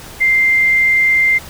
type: tone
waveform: sine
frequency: 2093 Hz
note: C7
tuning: in tune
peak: -9 dBFS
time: 0.2-1.39 s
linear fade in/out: 20 ms
effects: pink hiss -34 dBFS RMS until 1.49 s